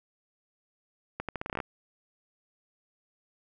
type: accelerating click train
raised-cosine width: 0.5 ms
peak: -18 dBFS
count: 11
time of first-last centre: 1.2-1.602 s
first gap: 87 ms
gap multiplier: 0.81
effects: none